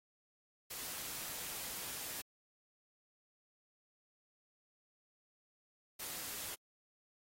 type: noise bursts at uneven times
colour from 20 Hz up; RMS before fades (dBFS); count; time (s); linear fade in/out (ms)
white; -44; 2; 0.7-2.22 / 5.99-6.55; 10
effects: AAC 48 kbps